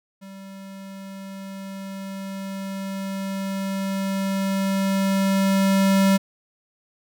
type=tone with level ramp; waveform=square; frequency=194.2 Hz; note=G3; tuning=16 cents flat; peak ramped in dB=-39 to -15 dBFS; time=0.21-6.18 s; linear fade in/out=20 ms; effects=none